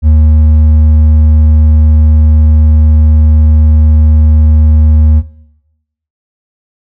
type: tone with hard clipping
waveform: sine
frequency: 77 Hz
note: D#2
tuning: 17 cents flat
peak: -3 dBFS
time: 0.02-5.23 s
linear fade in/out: 50 ms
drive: 4 dB
effects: noise-tail reverb RT60 0.9 s tail -19 dB re dry